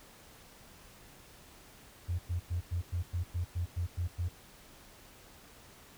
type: tone bursts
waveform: triangle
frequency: 87.31 Hz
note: F2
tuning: in tune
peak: -26 dBFS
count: 11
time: 2.08-4.29 s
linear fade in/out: 20 ms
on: 110 ms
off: 100 ms
effects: tanh soft clip ceiling -28 dBFS + pink hiss -56 dBFS RMS until 5.97 s